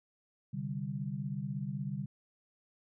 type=chord; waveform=sine; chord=C suspended second; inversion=none; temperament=just; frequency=130.81 / 147.16 / 196.22 Hz; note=C3 / D3 / G3; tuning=0 / +4 / +2 cents; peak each=-40 / -38 / -39 dBFS; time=0.53-2.06 s; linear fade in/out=10 ms; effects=none